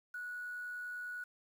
sine tone with quantisation, 1467 Hz, F#6, 15 cents flat, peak -40 dBFS, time 0.14-1.24 s, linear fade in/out 5 ms, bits 10, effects none

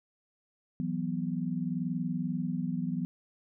sine chord, E suspended second, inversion none, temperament just, 164.81 / 185.42 / 247.2 Hz, E3 / F#3 / B3, 0 / +4 / +2 cents, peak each -34 dBFS, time 0.8-3.05 s, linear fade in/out 0 ms, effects none

